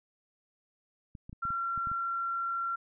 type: clicks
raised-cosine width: 5 ms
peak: -32 dBFS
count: 8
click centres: 1.152 / 1.295 / 1.329 / 1.453 / 1.505 / 1.777 / 1.872 / 1.916 s
type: tone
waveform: sine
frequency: 1367 Hz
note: F6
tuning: 37 cents flat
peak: -30 dBFS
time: 1.42-2.76 s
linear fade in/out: 10 ms
effects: none